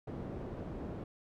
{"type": "low-pass noise", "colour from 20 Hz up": "white", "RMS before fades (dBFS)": -42, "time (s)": [0.07, 1.04], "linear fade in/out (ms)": 5, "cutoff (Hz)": 350, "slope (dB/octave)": 12, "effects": []}